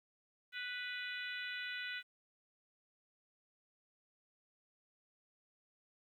harmonic tone, 493.9 Hz, B4, in tune, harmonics 3 / 4 / 5 / 6 / 7 / 8, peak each -44 / -46 / -48 / -50 / -51 / -52 dBFS, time 0.52-2.03 s, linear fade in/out 50 ms, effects 12-bit

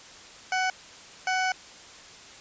20% pulse tone bursts at uneven times, 747 Hz, F#5, 16 cents sharp, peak -19 dBFS, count 2, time 0.52-0.7 / 1.27-1.52 s, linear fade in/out 2 ms, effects white hiss -47 dBFS RMS until 2.4 s + resampled to 16000 Hz

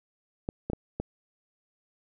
clicks, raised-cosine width 2 ms, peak -17 dBFS, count 4, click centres 0.489 / 0.7 / 0.733 / 1 s, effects none

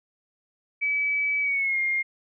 sine tone with pitch glide, 2291 to 2125 Hz, D7 to C7, -44 to +26 cents, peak -22 dBFS, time 0.81-2.03 s, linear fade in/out 20 ms, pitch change -130 cents, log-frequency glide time 1.41-1.79 s, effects none

